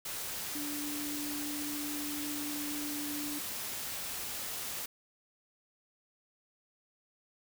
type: tone in noise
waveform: sine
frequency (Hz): 293.7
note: D4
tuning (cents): 0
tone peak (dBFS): -38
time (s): 0.55-3.39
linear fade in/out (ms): 5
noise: white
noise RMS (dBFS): -39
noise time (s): 0.05-4.86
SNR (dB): -2
effects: none